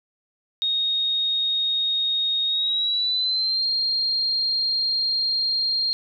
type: tone with pitch glide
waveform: sine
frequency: 3729 to 4210 Hz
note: A#7 to C8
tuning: 0 to +10 cents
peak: -20 dBFS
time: 0.62-5.93 s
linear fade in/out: 0 ms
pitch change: +210 cents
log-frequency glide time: 2.46-3.66 s
effects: none